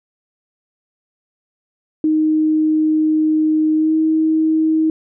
sine tone with pitch glide, 311.1 to 316.4 Hz, D#4 to D#4, 0 to +29 cents, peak -12 dBFS, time 2.04-4.9 s, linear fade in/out 2 ms, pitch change +29 cents, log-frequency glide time 3.75-3.95 s, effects none

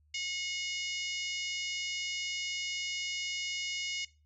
harmonic tone, 724 Hz, F#5, 38 cents flat, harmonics 3 / 4 / 5 / 6 / 7 / 8 / 9 / 10, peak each -38 / -39 / -46 / -47 / -41 / -46 / -46 / -49 dBFS, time 0.14-4.05 s, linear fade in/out 5 ms, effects noise-tail reverb RT60 0.3 s tail -19 dB re dry + added 75 Hz sine -64 dBFS peak until 4.25 s

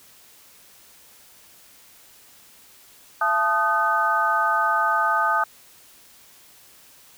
sine tone cluster, 677 / 872 / 1238 / 1521 Hz, E5 / A5 / D#6 / F#6, +46 / -16 / -9 / +47 cents, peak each -28 / -24 / -21 / -24 dBFS, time 3.21-5.44 s, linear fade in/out 5 ms, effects white hiss -51 dBFS RMS until 7.17 s

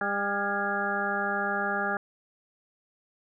harmonic tone with a mistuned harmonic, 200.7 Hz, G3, 41 cents sharp, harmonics 1 / 2 / 3 / 4 / 6 / 7 / 8, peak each -36 / -36 / -36 / -32 / -36 / -32 / -32 dBFS, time 0.01-1.97 s, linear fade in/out 2 ms, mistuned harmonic 8, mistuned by +55 cents, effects none

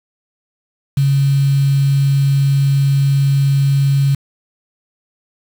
sine tone with quantisation, 138.59 Hz, C#3, in tune, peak -10 dBFS, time 0.97-4.15 s, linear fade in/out 5 ms, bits 5, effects none

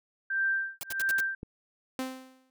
sine tone with tremolo, 1572 Hz, G6, 4 cents sharp, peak -24 dBFS, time 0.3-1.35 s, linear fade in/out 5 ms, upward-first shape sine, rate 1.5 Hz, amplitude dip 100%
white noise bursts, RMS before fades -36 dBFS, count 5, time 0.81-1.204 s, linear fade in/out 0 ms, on 22 ms, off 71 ms
click, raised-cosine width 3 ms, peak -26 dBFS, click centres 1.431 s
sawtooth tone with exponential decay, 260 Hz, C4, 11 cents flat, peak -25 dBFS, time 1.99-2.5 s, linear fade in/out 1 ms, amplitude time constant 110 ms
effects none

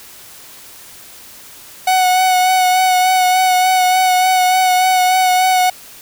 45% pulse tone with vibrato, 740 Hz, F#5, in tune, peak -10 dBFS, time 1.87-5.7 s, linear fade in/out 5 ms, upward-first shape sine, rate 3.4 Hz, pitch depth 20 cents each way, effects white hiss -38 dBFS RMS until 6.01 s

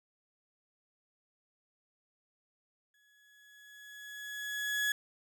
35% pulse tone with exponential growth, 1686 Hz, G#6, 26 cents sharp, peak -26 dBFS, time 2.94-4.92 s, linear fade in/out 2 ms, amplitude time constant 430 ms, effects none

